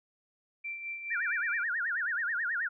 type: tone with tremolo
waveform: sine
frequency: 2349 Hz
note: D7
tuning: in tune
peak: -34 dBFS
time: 0.64-1.64 s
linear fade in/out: 10 ms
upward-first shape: sine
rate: 4.8 Hz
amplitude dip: 50%
type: tone with vibrato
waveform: sine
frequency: 1620 Hz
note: G#6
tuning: 43 cents flat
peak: -29 dBFS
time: 1.1-2.69 s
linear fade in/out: 20 ms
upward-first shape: sine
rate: 9.3 Hz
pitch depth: 260 cents each way
effects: none

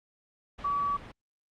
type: tone in noise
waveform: sine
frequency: 1143 Hz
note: D6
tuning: 47 cents flat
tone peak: -26 dBFS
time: 0.64-0.97 s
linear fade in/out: 10 ms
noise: pink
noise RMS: -44 dBFS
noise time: 0.58-1.12 s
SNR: +15 dB
effects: low-pass 3000 Hz 12 dB/octave + Opus 48 kbps

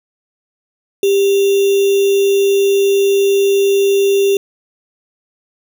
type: tone with sample-and-hold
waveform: sine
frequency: 395.7 Hz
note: G4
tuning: 16 cents sharp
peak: -9 dBFS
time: 1.03-4.37 s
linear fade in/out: 2 ms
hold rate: 3150 Hz
effects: none

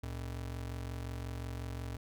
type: ring-modulated tone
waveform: square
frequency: 88.8 Hz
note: F2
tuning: 29 cents sharp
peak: -36 dBFS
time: 0.03-1.97 s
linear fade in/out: 5 ms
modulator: 22.8 Hz
effects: none

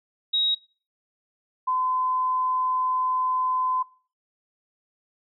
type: tone pair in turn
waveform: sine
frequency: 3800 / 1021.1 Hz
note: A#7 / C6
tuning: +33 / -43 cents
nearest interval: octave + major seventh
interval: 2276 cents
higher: first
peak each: -20 / -21 dBFS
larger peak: first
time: 0.33-0.55 / 1.67-3.83 s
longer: second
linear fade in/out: 10 ms
effects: noise-tail reverb RT60 0.4 s tail -22 dB re dry

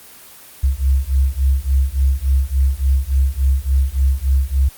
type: beating tone pair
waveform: sine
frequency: 65.6 / 69.1 Hz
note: C2 / C#2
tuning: +5 / -5 cents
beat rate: 3.5 Hz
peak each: -16 dBFS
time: 0.63-4.69 s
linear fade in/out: 10 ms
effects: white hiss -41 dBFS RMS until 4.77 s + Opus 24 kbps

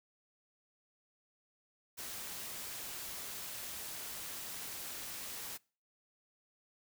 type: noise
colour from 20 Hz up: white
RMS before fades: -44 dBFS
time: 1.97-5.58 s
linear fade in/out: 20 ms
effects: noise-tail reverb RT60 0.4 s tail -25 dB re dry

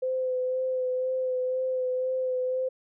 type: tone with vibrato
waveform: sine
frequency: 512 Hz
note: C5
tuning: 38 cents flat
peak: -25 dBFS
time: 0.02-2.69 s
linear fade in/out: 10 ms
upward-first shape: sine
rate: 2 Hz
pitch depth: 19 cents each way
effects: none

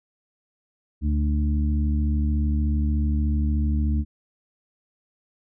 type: harmonic tone with a mistuned harmonic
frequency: 73.42 Hz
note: D2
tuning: in tune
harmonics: 1 / 2 / 3 / 4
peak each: -20 / -34 / -28 / -33 dBFS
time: 1.01-4.05 s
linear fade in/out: 50 ms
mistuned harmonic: 4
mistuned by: +19 cents
effects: none

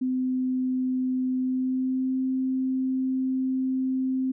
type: tone with pitch glide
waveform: sine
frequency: 256.6 to 260.8 Hz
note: C4 to C4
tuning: -34 to -5 cents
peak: -23 dBFS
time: 0.01-4.32 s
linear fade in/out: 10 ms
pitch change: +29 cents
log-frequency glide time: 1.4-2.18 s
effects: none

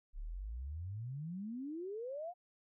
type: exponential sweep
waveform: sine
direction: up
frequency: 32.7 to 736 Hz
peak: -40 dBFS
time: 0.13-2.34 s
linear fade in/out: 50 ms
effects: none

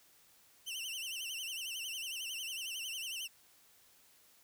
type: tone with vibrato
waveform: sawtooth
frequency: 2883 Hz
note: F#7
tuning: 46 cents flat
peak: -36 dBFS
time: 0.66-3.28 s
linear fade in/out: 20 ms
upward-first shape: sine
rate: 11 Hz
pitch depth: 140 cents each way
effects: white hiss -65 dBFS RMS until 4.43 s

